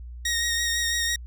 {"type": "tone with vibrato", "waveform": "15% pulse", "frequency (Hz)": 1869, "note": "A#6", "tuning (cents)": 4, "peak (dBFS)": -17, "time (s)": [0.25, 1.16], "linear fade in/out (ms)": 5, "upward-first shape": "sine", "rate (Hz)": 6, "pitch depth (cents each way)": 22, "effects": ["added 60 Hz sine -36 dBFS peak until 1.26 s"]}